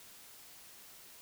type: silence
effects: white hiss -55 dBFS RMS until 1.21 s